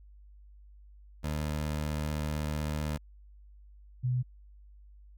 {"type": "tone pair in turn", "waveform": ["20% pulse", "sine"], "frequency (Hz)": [75.8, 125.43], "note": ["D#2", "B2"], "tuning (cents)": [-45, 27], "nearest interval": "major sixth", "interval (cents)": 872, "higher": "second", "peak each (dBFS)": -26, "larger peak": "neither", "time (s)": [[1.23, 2.98], [4.03, 4.23]], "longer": "first", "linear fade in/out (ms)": 20, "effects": ["added 50 Hz sine -51 dBFS peak until 5.17 s"]}